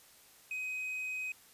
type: tone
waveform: triangle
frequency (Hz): 2519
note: D#7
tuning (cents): +21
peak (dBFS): -34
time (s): 0.51-1.32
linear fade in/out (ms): 2
effects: white hiss -60 dBFS RMS until 1.53 s + resampled to 32000 Hz